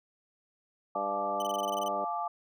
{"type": "harmonic tone", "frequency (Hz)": 100, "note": "G2", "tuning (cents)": 35, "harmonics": [2, 3, 4, 5, 6], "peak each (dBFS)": [-45, -45, -43, -42, -35], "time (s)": [0.95, 2.05], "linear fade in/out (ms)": 10}
{"type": "chord", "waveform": "sine", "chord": "D minor", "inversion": "first", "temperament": "equal with one note detuned", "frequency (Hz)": [698.5, 861.9, 1174.7], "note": ["F5", "A5", "D6"], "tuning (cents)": [0, -36, 0], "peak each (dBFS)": -35, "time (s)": [0.95, 2.28], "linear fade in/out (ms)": 5}
{"type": "tone bursts", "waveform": "sawtooth", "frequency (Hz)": 3023, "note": "F#7", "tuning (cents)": 36, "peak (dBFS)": -35, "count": 11, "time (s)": [1.4, 1.882], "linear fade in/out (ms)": 2, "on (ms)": 22, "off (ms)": 24}
{"effects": []}